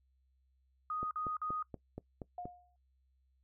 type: tone bursts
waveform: sine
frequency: 1244.5 Hz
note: D#6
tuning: in tune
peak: -35 dBFS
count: 3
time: 0.9-1.626 s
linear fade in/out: 2 ms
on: 210 ms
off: 48 ms
type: click train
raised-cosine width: 2 ms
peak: -29 dBFS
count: 7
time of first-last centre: 1.03-2.455 s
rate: 4.21 Hz
type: tone with exponential decay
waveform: sine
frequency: 713 Hz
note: F5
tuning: 36 cents sharp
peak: -38 dBFS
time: 2.38-2.76 s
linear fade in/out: 2 ms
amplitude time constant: 81 ms
effects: noise-tail reverb RT60 0.1 s tail -20 dB re dry + added 65 Hz sine -70 dBFS peak until 3.43 s